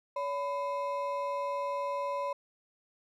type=ring-modulated tone; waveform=triangle; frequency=784 Hz; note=G5; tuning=in tune; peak=-26 dBFS; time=0.16-2.33 s; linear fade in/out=5 ms; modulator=218 Hz; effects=none